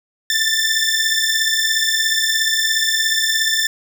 15% pulse beating tone pair, 1767 / 1784 Hz, A6 / A6, +7 / +23 cents, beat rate 17 Hz, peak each -12 dBFS, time 0.3-3.67 s, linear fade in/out 2 ms, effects none

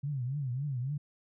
sine tone with vibrato, 133.9 Hz, C3, 40 cents sharp, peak -31 dBFS, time 0.03-0.98 s, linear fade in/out 10 ms, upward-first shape triangle, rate 3.6 Hz, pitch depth 210 cents each way, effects none

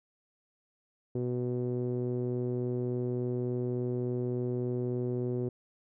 sawtooth tone with low-pass filter, 123.47 Hz, B2, in tune, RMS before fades -32 dBFS, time 1.15-5.49 s, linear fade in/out 5 ms, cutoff 400 Hz, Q 3.5, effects none

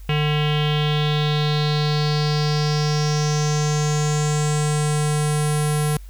square tone with low-pass filter sweep, 150 Hz, D3, 37 cents sharp, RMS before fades -20 dBFS, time 0.09-5.97 s, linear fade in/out 2 ms, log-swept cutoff 2800 to 11000 Hz, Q 5, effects added 48 Hz sine -35 dBFS peak until 6.09 s + white hiss -54 dBFS RMS until 6.09 s

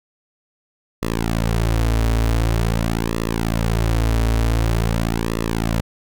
sawtooth tone with flanger, 56.2 Hz, A1, 37 cents sharp, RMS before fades -19 dBFS, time 1.02-5.81 s, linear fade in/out 10 ms, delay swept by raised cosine 1.3 to 5.8 ms, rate 0.46 Hz, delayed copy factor -1, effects none

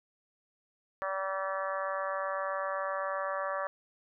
harmonic tone, 192.3 Hz, G3, 33 cents flat, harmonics 3 / 4 / 5 / 6 / 7 / 8 / 9 / 10, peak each -35 / -43 / -42 / -36 / -42 / -46 / -41 / -52 dBFS, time 1.02-3.67 s, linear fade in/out 0 ms, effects none

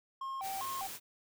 triangle tone with vibrato, 912 Hz, A#5, 38 cents flat, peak -35 dBFS, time 0.21-0.87 s, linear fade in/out 5 ms, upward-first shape square, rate 2.5 Hz, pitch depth 280 cents each way
white noise, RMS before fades -44 dBFS, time 0.41-1 s, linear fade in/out 50 ms
effects none

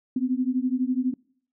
sine beating tone pair, 249.4 / 261.4 Hz, B3 / C4, +17 / -1 cents, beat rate 12 Hz, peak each -25 dBFS, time 0.16-1.14 s, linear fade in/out 5 ms, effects noise-tail reverb RT60 0.6 s tail -26 dB re dry

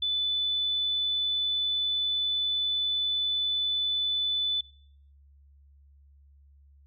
sine tone, 3495 Hz, A7, 12 cents flat, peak -25 dBFS, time 0.02-4.61 s, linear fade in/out 5 ms, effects noise-tail reverb RT60 0.6 s tail -21 dB re dry + added 70 Hz sine -54 dBFS peak until 6.86 s

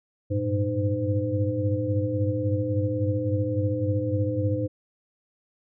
sine tone cluster, 98.4 / 102 / 114.5 / 306 / 511 Hz, G2 / G#2 / A#2 / D#4 / C5, +7 / -31 / -31 / -29 / -41 cents, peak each -29 dBFS, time 0.3-4.68 s, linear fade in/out 20 ms, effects none

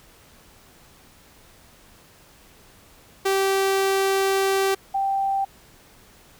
sawtooth / sine tone pair in turn, 388.4 / 783.3 Hz, G4 / G5, -16 / -2 cents, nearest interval octave, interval 1214 cents, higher second, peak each -15 / -20 dBFS, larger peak first, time 3.25-4.75 / 4.94-5.45 s, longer first, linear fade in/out 10 ms, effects pink hiss -52 dBFS RMS until 6.39 s

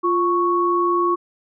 sine tone pair together, 349.2 / 1108.7 Hz, F4 / C#6, 0 / 0 cents, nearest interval octave + minor sixth, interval 2000 cents, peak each -19 / -18 dBFS, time 0.03-1.16 s, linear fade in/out 20 ms, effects none

